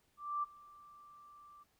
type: tone with ADSR envelope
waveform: sine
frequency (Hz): 1174.7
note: D6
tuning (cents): 0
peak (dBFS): -32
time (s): 0.17-1.64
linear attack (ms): 260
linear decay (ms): 19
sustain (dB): -23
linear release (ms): 17
effects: pink hiss -75 dBFS RMS until 1.79 s